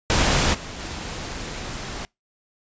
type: noise with level steps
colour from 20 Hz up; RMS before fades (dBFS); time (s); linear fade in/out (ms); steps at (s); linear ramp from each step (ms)
pink; -19 / -35 / -32; 0.1-2.05; 0; 0.53 / 0.78; 20
effects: noise-tail reverb RT60 0.2 s tail -26 dB re dry + resampled to 16000 Hz